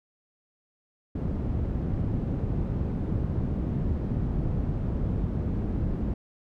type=low-pass noise; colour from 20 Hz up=white; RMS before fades=-28 dBFS; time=1.15-6.14 s; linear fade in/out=5 ms; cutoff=160 Hz; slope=12 dB/octave; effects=none